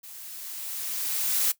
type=noise with level ramp; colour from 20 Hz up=blue; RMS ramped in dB=-44 to -23 dBFS; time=0.03-1.52 s; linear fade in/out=10 ms; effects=noise-tail reverb RT60 0.1 s tail -17 dB re dry